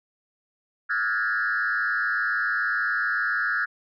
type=tone with frequency modulation; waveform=sine; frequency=1545 Hz; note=G6; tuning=26 cents flat; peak=-21 dBFS; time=0.89-3.66 s; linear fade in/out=20 ms; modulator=107 Hz; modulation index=1.9; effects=tanh soft clip ceiling -18 dBFS